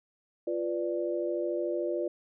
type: chord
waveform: sine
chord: B diminished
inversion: second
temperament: equal with one note detuned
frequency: 347.8 / 493.9 / 587.3 Hz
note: F4 / B4 / D5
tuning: -7 / 0 / 0 cents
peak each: -31 / -35 / -33 dBFS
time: 0.47-2.08 s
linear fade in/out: 5 ms
effects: none